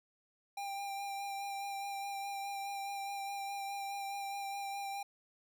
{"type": "tone with vibrato", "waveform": "square", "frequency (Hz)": 795, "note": "G5", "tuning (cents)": 24, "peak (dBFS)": -39, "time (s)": [0.57, 5.03], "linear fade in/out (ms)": 5, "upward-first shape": "sine", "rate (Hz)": 4.8, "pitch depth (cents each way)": 17, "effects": []}